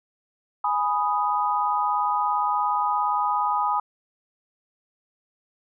sine chord, G# minor, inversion none, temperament equal, 830.6 / 987.8 / 1244.5 Hz, G#5 / B5 / D#6, 0 / 0 / 0 cents, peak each -25 dBFS, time 0.64-3.8 s, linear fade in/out 5 ms, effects none

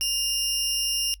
30% pulse tone pair together, 2822 / 5327 Hz, F7 / E8, +17 / +17 cents, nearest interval major seventh, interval 1100 cents, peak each -23 dBFS, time 0.01-1.14 s, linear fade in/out 0 ms, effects noise-tail reverb RT60 0.1 s tail -21 dB re dry + added 50 Hz sine -44 dBFS peak until 1.2 s

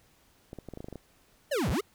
clicks, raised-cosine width 2 ms, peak -27 dBFS, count 10, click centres 0.531 / 0.587 / 0.687 / 0.737 / 0.774 / 0.805 / 0.844 / 0.885 / 0.927 / 0.957 s
square linear two-way sweep, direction down then up, 622.3 to 48.53 to 455.8 Hz, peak -27 dBFS, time 1.51-1.81 s, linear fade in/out 10 ms, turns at 1.7 s
effects pink hiss -64 dBFS RMS until 1.94 s

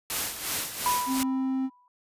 white noise with tremolo, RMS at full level -28 dBFS, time 0.1-1.23 s, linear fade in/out 0 ms, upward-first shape sine, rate 2.8 Hz, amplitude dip 65%
sine tone with exponential decay, 987.8 Hz, B5, in tune, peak -21 dBFS, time 0.86-1.88 s, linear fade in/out 1 ms, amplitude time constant 220 ms
triangle tone, 263.5 Hz, C4, 12 cents sharp, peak -23 dBFS, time 1.06-1.7 s, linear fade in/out 50 ms
effects resampled to 32000 Hz

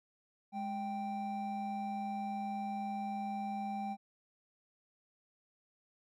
triangle tone pair together, 207.7 / 784 Hz, G#3 / G5, 0 / 0 cents, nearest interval octave + major seventh, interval 2300 cents, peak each -38 / -36 dBFS, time 0.52-3.97 s, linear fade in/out 50 ms, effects none

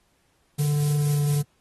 triangle tone with pitch glide, 146.83 to 145.65 Hz, D3 to D3, 0 to -14 cents, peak -18 dBFS, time 0.58-1.43 s, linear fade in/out 20 ms, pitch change -14 cents, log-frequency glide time 0.95-1.18 s
blue noise with tremolo, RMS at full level -33 dBFS, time 0.58-1.42 s, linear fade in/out 10 ms, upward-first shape sine, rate 4.3 Hz, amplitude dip 40%
effects pink hiss -67 dBFS RMS until 1.6 s + AAC 32 kbps

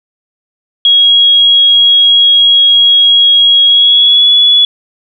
sine tone with pitch glide, 3301 to 3404 Hz, G#7 to G#7, -11 to +42 cents, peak -3 dBFS, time 0.85-4.65 s, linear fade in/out 2 ms, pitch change +53 cents, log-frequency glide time 3.65-4.3 s, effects none

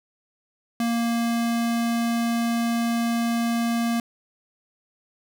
square tone, 233.1 Hz, A#3, in tune, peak -22 dBFS, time 0.8-4 s, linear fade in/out 2 ms, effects none

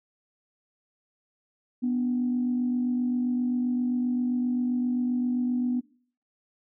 sine tone pair together, 246.4 / 294 Hz, B3 / D4, -4 / +2 cents, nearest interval minor third, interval 306 cents, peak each -23 / -35 dBFS, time 1.82-5.81 s, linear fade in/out 20 ms, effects noise-tail reverb RT60 0.5 s tail -22 dB re dry + tanh soft clip ceiling -17 dBFS

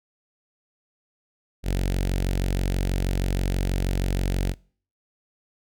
sawtooth tone with notch filter, 46.25 Hz, F#1, in tune, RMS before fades -24 dBFS, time 1.63-4.55 s, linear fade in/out 50 ms, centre 1100 Hz, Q 1.1, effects noise-tail reverb RT60 0.5 s tail -25 dB re dry

